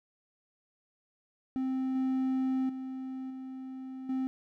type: tone with level steps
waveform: triangle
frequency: 261.6 Hz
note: C4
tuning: in tune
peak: -27 / -25 / -34 / -37 / -27 dBFS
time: 1.56-4.27 s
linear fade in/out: 0 ms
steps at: 1.95 / 2.69 / 3.3 / 4.09 s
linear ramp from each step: 5 ms
effects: none